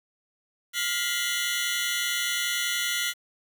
sawtooth tone cluster, 1412 / 1942 / 2073 / 3013 / 3429 Hz, F6 / B6 / C7 / F#7 / A7, +19 / -30 / -17 / +31 / -45 cents, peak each -29 dBFS, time 0.73-3.14 s, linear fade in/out 50 ms, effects 8-bit

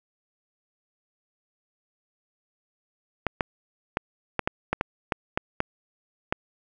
clicks, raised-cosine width 0.5 ms, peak -8 dBFS, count 11, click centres 3.267 / 3.408 / 3.971 / 4.393 / 4.475 / 4.73 / 4.811 / 5.122 / 5.375 / 5.604 / 6.325 s, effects none

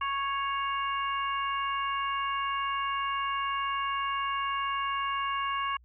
harmonic tone with a mistuned harmonic, 553 Hz, C#5, 4 cents flat, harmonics 2 / 3 / 4 / 5, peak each -29 / -38 / -40 / -38 dBFS, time 0.01-5.77 s, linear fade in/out 5 ms, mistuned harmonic 5, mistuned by +23 cents, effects added 60 Hz sine -55 dBFS peak until 5.84 s

